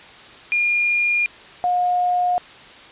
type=tone pair in turn; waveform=sine; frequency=2418 / 717 Hz; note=D7 / F5; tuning=+50 / +45 cents; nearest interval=octave + major sixth; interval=2105 cents; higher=first; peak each=-16 dBFS; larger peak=neither; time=0.52-1.26 / 1.64-2.38 s; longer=neither; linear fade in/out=0 ms; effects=white hiss -42 dBFS RMS until 2.91 s + resampled to 8000 Hz